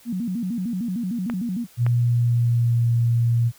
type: tone with vibrato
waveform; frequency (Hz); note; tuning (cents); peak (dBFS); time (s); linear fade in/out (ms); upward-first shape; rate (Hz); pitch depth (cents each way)
sine; 208.8; G#3; +10; -23; 0.05-1.67; 50; square; 6.6; 220
type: clicks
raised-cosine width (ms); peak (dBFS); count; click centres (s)
0.5; -16; 2; 1.299 / 1.865
type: tone with pitch glide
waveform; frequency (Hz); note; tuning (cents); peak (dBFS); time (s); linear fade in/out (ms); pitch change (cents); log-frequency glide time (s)
sine; 120 to 117.67; B2 to A#2; -49 to +17; -16; 1.77-3.52; 50; -34; 1.98-2.9
effects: white hiss -52 dBFS RMS until 3.58 s